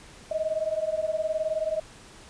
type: beating tone pair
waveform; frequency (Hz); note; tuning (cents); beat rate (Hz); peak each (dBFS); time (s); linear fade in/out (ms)
sine; 621 / 640; D#5 / D#5; -3 / +49; 19; -28; 0.31-1.8; 5
effects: pink hiss -49 dBFS RMS until 2.29 s + resampled to 22050 Hz